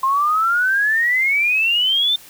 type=exponential sweep; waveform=sine; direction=up; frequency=1049 to 3610 Hz; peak=-14 dBFS; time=0.03-2.16 s; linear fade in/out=5 ms; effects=white hiss -43 dBFS RMS until 2.29 s